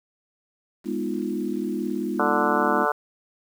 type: chord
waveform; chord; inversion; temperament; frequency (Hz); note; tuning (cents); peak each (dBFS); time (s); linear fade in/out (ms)
sine; F half-diminished seventh; first; equal with one note detuned; 206 / 246.9 / 311.1 / 349.2; Ab3 / Cb4 / Eb4 / F4; -14 / 0 / 0 / 0; -30; 0.84-2.87; 50
type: harmonic tone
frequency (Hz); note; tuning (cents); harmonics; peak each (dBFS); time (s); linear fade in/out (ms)
147.3; D3; +6; 3 / 4 / 5 / 6 / 7 / 8 / 9 / 10; -28 / -28 / -28 / -28 / -28 / -28 / -28 / -28; 2.19-2.92; 5
effects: 8-bit